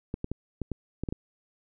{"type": "clicks", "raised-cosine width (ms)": 3, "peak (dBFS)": -18, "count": 8, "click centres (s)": [0.141, 0.244, 0.316, 0.617, 0.717, 1.036, 1.088, 1.125], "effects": []}